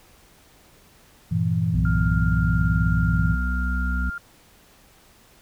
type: chord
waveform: sine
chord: E diminished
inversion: first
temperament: equal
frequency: 98 / 116.54 / 164.81 Hz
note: G2 / Bb2 / E3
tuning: 0 / 0 / 0 cents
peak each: -25 / -25 / -22 dBFS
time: 1.31-3.35 s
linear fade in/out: 10 ms
type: harmonic tone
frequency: 61.74 Hz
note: B1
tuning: in tune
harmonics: 1 / 3 / 4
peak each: -22 / -32 / -34 dBFS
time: 1.74-4.1 s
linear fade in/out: 5 ms
type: tone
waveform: sine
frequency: 1400 Hz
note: F6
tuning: 4 cents sharp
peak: -29 dBFS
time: 1.85-4.18 s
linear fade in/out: 2 ms
effects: pink hiss -54 dBFS RMS until 5.41 s